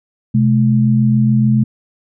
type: tone pair together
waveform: sine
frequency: 127.54 / 214.5 Hz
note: C3 / A3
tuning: -44 / -44 cents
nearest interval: major sixth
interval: 900 cents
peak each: -12 dBFS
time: 0.34-1.64 s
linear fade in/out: 10 ms
effects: none